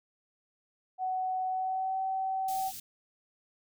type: tone with pitch glide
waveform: sine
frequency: 747 to 764 Hz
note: F#5 to G5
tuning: +16 to -45 cents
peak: -29 dBFS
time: 0.98-2.72 s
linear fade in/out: 50 ms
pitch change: +39 cents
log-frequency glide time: 1.47-2 s
type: band-stop noise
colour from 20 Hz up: white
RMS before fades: -43 dBFS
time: 2.48-2.8 s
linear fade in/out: 5 ms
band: 210 to 3600 Hz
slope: 12 dB/octave
effects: none